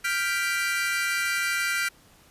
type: chord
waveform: 40% pulse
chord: G dominant seventh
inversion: third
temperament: equal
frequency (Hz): 1396.9 / 1568 / 1975.5 / 2349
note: F6 / G6 / B6 / D7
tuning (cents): 0 / 0 / 0 / 0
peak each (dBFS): -28 / -30 / -30 / -29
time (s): 0.04-1.89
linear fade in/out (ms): 10
effects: pink hiss -56 dBFS RMS until 2.3 s + resampled to 32000 Hz